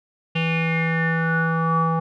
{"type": "tone with low-pass filter sweep", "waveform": "square", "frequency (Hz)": 163.8, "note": "E3", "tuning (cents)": -11, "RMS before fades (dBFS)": -21, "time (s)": [0.35, 2], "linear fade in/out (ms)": 10, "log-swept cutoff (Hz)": [2800, 1000], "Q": 9.5, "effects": []}